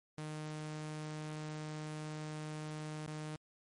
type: tone with dropouts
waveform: sawtooth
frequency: 153.6 Hz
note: D#3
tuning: 22 cents flat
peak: -37 dBFS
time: 0.18-3.36 s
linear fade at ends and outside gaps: 0 ms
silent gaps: 3.064-3.076 s
effects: MP3 48 kbps